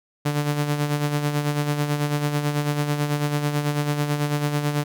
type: tone with tremolo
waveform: sawtooth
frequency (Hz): 146.83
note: D3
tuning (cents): 0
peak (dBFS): -15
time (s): 0.25-4.84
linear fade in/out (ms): 10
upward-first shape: sine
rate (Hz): 9.1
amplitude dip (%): 55
effects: none